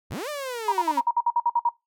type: linear two-way sweep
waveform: sawtooth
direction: up then down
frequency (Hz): 39.33 to 609 to 256.6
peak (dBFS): -26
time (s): 0.1-1.01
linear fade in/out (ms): 20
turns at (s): 0.29
type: tone bursts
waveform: sine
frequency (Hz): 950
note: A#5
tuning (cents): +33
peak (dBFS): -17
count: 11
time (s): 0.68-1.692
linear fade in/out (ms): 5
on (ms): 42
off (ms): 55
effects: noise-tail reverb RT60 0.2 s tail -21 dB re dry